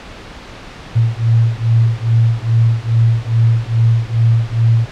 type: beating tone pair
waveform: sine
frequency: 113.4 / 115.8 Hz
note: A#2 / A#2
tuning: -47 / -11 cents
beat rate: 2.4 Hz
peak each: -13 dBFS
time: 0.95-4.86 s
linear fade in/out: 20 ms
effects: pink hiss -33 dBFS RMS until 4.91 s + low-pass 4000 Hz 12 dB/octave